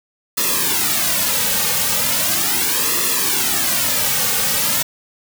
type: noise with flanger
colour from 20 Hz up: white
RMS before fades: -18 dBFS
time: 0.37-4.83 s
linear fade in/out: 10 ms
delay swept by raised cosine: 1.3 to 3 ms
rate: 0.38 Hz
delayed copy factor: -1
effects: none